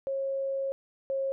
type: tone pair in turn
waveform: sine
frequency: 543 / 540.7 Hz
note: C#5 / C#5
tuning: -36 / -43 cents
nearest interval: unison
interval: 7 cents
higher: first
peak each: -28 / -27 dBFS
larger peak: second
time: 0.07-0.72 / 1.1-1.32 s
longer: first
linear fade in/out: 0 ms
effects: none